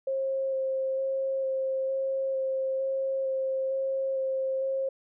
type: tone with vibrato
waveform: sine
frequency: 533 Hz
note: C5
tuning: 32 cents sharp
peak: -26 dBFS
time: 0.07-4.89 s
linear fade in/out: 5 ms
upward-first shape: square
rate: 1.1 Hz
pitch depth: 9 cents each way
effects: none